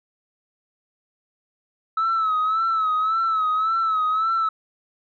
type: tone with vibrato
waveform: sine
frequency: 1298 Hz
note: E6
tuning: 27 cents flat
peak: -17 dBFS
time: 1.97-4.49 s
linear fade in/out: 5 ms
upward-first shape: sine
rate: 1.8 Hz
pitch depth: 62 cents each way
effects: tanh soft clip ceiling -16 dBFS